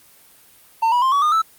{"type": "tone with pitch steps", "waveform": "triangle", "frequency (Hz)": [904, 974.5, 1050.5, 1132.4, 1220.7, 1315.9], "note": ["A5", "B5", "C6", "C#6", "D#6", "E6"], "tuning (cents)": [47, -23, 7, 37, -33, -3], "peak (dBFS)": -12, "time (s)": [0.82, 1.42], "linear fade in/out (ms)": 10, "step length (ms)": 100, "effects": ["white hiss -50 dBFS RMS until 1.58 s", "Opus 32 kbps"]}